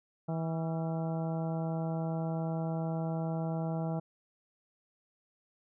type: harmonic tone with a mistuned harmonic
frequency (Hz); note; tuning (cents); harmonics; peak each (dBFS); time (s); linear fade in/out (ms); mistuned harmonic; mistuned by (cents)
162.6; E3; -23; 1 / 2 / 3 / 4 / 5 / 6 / 7 / 8; -32 / -42 / -43 / -40 / -43 / -53 / -55 / -53; 0.28-4; 10; 8; +71
effects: none